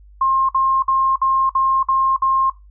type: tone bursts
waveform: sine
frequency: 1065 Hz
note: C6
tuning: 30 cents sharp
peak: -13 dBFS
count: 7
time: 0.21-2.5 s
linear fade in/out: 5 ms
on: 280 ms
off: 55 ms
effects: noise-tail reverb RT60 0.2 s tail -17 dB re dry + added 50 Hz sine -42 dBFS peak until 2.7 s